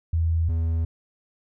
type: tone pair in turn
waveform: sine / triangle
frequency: 82.3 / 81.84 Hz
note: E2 / E2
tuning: -2 / -12 cents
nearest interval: unison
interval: 10 cents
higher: first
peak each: -19 dBFS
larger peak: neither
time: 0.13-0.49 / 0.49-0.85 s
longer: neither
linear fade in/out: 5 ms
effects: none